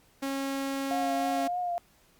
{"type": "tone", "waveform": "sawtooth", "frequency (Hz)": 273, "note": "C#4", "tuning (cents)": -26, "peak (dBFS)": -26, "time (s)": [0.22, 1.48], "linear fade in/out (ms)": 10}
{"type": "tone with vibrato", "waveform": "sine", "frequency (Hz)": 707, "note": "F5", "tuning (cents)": 21, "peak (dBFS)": -28, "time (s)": [0.91, 1.78], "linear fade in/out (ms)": 0, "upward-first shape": "triangle", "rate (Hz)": 3.3, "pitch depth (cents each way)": 39}
{"effects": ["pink hiss -63 dBFS RMS until 2.19 s", "Opus 48 kbps"]}